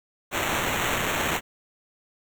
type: noise with sample-and-hold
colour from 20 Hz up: blue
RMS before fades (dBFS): -26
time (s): 0.31-1.41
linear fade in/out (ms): 50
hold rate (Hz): 4900
effects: none